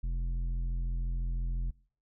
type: tone with tanh clipping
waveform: sine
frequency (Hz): 42.95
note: F1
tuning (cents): -28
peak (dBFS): -31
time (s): 0.03-1.71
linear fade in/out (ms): 10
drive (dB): 9
effects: noise-tail reverb RT60 0.5 s tail -24 dB re dry